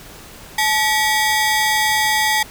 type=ring-modulated tone; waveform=sawtooth; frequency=1396.9 Hz; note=F6; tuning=in tune; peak=-8 dBFS; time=0.58-2.43 s; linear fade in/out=5 ms; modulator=534 Hz; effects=pink hiss -39 dBFS RMS until 2.5 s